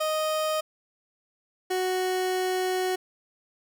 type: tone pair in turn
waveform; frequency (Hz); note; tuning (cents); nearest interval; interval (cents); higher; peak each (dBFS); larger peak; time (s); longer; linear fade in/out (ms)
30% pulse; 622.3 / 370; D#5 / F#4; 0 / 0; major sixth; 900; first; -22; neither; 0-0.61 / 1.7-2.96; second; 10
effects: none